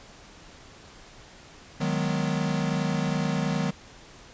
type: chord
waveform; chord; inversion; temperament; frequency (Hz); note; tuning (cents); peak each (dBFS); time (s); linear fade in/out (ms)
square; G# minor seventh; second; equal; 155.56 / 185 / 207.7 / 246.9; D#3 / F#3 / G#3 / B3; 0 / 0 / 0 / 0; -29 / -30 / -33 / -33; 1.8-3.71; 10
effects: pink hiss -49 dBFS RMS until 4.33 s + resampled to 16000 Hz